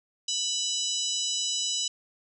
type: harmonic tone with a mistuned harmonic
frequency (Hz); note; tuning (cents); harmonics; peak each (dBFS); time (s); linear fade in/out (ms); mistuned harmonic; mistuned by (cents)
988; B5; 0; 3 / 4 / 5 / 6 / 7 / 8; -32 / -33 / -34 / -35 / -35 / -36; 0.28-1.88; 5; 5; +47
effects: none